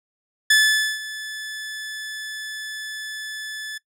sawtooth tone with ADSR envelope, 1735 Hz, A6, 25 cents flat, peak -8 dBFS, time 0.5-3.78 s, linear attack 6 ms, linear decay 480 ms, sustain -18 dB, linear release 6 ms, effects noise-tail reverb RT60 0.1 s tail -20 dB re dry + low-pass 11000 Hz 12 dB/octave

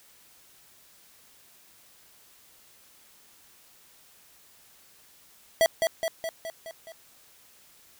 square tone with echo, 655 Hz, E5, 11 cents flat, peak -18 dBFS, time 5.61-5.66 s, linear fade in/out 0 ms, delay 210 ms, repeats 6, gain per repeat -4 dB, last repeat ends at 6.92 s, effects white hiss -57 dBFS RMS until 7.99 s

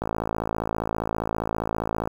click train, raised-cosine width 1 ms, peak -12 dBFS, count 114, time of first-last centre 0.02-2.075 s, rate 55 Hz, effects 7-bit

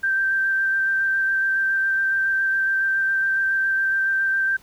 sine tone with vibrato, 1568 Hz, G6, in tune, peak -18 dBFS, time 0.03-4.57 s, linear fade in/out 10 ms, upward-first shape square, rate 7.2 Hz, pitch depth 10 cents each way, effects pink hiss -53 dBFS RMS until 4.62 s

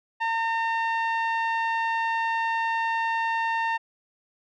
sawtooth tone with low-pass filter, 910 Hz, A#5, 42 cents flat, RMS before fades -26 dBFS, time 0.2-3.78 s, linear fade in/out 20 ms, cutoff 2200 Hz, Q 1.4, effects none

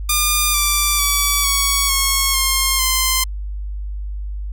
5% pulse tone with pitch steps, 1204 / 1175.1 / 1147 / 1119.5 / 1092.7 / 1066.5 / 1040.9 Hz, D6 / D6 / D6 / C#6 / C#6 / C6 / C6, +43 / +1 / -41 / +17 / -25 / +33 / -9 cents, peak -3 dBFS, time 0.09-3.24 s, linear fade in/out 5 ms, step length 450 ms, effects added 50 Hz sine -23 dBFS peak until 4.52 s

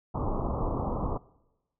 pink low-pass noise, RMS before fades -30 dBFS, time 0.14-1.18 s, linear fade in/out 10 ms, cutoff 1200 Hz, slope 96 dB/octave, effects noise-tail reverb RT60 1.0 s tail -22 dB re dry

